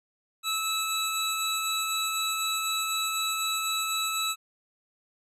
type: tone pair together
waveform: 25% pulse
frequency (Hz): 1304 / 3908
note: E6 / B7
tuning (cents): -19 / -19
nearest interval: octave + perfect fifth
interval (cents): 1900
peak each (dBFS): -26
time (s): 0.43-4.36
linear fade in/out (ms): 50
effects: resampled to 32000 Hz